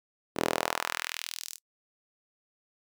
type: tone with high-pass filter sweep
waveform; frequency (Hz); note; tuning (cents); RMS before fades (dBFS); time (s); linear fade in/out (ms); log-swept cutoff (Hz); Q
sawtooth; 41; E1; -9; -33; 0.35-1.59; 50; 310 to 7400; 1.2
effects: noise-tail reverb RT60 0.1 s tail -25 dB re dry